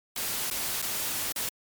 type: noise with dropouts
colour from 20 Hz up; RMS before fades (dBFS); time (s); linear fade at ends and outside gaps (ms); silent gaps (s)
white; -31; 0.16-1.49; 2; 0.501-0.511 / 0.818-0.824 / 1.322-1.36
effects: MP3 96 kbps